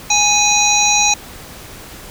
harmonic tone with a mistuned harmonic, 830.6 Hz, G#5, in tune, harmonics 1 / 3 / 5 / 7 / 8, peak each -17 / -17 / -17 / -17 / -17 dBFS, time 0.1-1.14 s, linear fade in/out 5 ms, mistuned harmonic 5, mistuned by -76 cents, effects pink hiss -35 dBFS RMS until 2.1 s

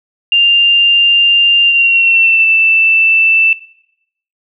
sine tone with pitch glide, 2794 to 2656 Hz, F7 to E7, 0 to +12 cents, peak -6 dBFS, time 0.32-3.53 s, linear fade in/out 2 ms, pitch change -88 cents, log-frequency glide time 1.63-2.47 s, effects noise-tail reverb RT60 0.8 s tail -19 dB re dry

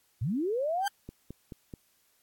sine linear sweep, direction up, 91.6 to 834 Hz, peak -27 dBFS, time 0.21-0.88 s, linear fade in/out 10 ms
sawtooth tone with exponential growth, 1568 Hz, G6, in tune, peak -24 dBFS, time 0.8-0.88 s, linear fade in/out 2 ms, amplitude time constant 16 ms
click train, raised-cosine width 3 ms, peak -28 dBFS, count 4, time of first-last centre 1.09-1.738 s, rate 4.63 Hz
effects white hiss -69 dBFS RMS until 2.22 s + AAC 64 kbps

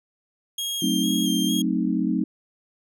sawtooth tone with vibrato, 3230 Hz, G#7, 49 cents flat, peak -23 dBFS, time 0.58-1.62 s, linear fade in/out 5 ms, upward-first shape square, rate 2.2 Hz, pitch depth 21 cents each way
sine chord, F# diminished seventh, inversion none, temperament equal, 185 / 220 / 261.6 / 311.1 Hz, F#3 / A3 / C4 / Eb4, 0 / 0 / 0 / 0 cents, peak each -26 dBFS, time 0.82-2.24 s, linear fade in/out 5 ms
effects none

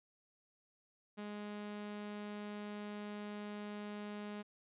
sawtooth tone, 207.7 Hz, G#3, in tune, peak -39 dBFS, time 1.17-4.43 s, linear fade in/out 20 ms, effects resampled to 8000 Hz

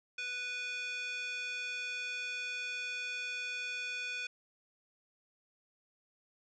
square tone with high-pass filter, 493.9 Hz, B4, in tune, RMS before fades -39 dBFS, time 0.18-4.27 s, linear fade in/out 5 ms, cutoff 2100 Hz, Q 7.5, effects resampled to 16000 Hz

